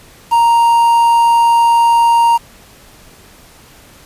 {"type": "tone with quantisation", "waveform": "triangle", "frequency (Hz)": 932.3, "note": "A#5", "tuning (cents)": 0, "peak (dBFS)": -5, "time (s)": [0.31, 2.38], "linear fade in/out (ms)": 20, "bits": 5, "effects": ["pink hiss -42 dBFS RMS until 4.05 s", "resampled to 32000 Hz"]}